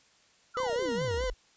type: exponential sweep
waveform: sine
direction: down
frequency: 1463 to 33.7 Hz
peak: -33 dBFS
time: 0.54-1.34 s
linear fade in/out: 20 ms
type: tone with vibrato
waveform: 40% pulse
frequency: 490.3 Hz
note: B4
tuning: 13 cents flat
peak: -29 dBFS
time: 0.57-1.3 s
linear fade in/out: 2 ms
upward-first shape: sine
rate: 4.8 Hz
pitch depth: 94 cents each way
type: click train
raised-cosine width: 2 ms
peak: -34 dBFS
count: 22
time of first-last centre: 0.57-1.239 s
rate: 31.4 Hz
effects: white hiss -63 dBFS RMS until 1.56 s + resampled to 16000 Hz